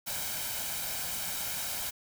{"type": "noise with comb filter", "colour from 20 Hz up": "white", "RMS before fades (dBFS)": -35, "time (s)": [0.06, 1.91], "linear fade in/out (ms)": 20, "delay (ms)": 1.3, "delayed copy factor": 0.55, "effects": []}